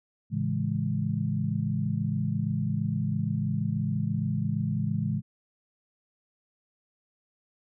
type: chord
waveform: sine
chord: A major seventh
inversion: none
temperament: equal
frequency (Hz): 110 / 138.59 / 164.81 / 207.7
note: A2 / C#3 / E3 / G#3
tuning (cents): 0 / 0 / 0 / 0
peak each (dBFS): -31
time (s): 0.3-5.22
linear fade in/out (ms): 50
effects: none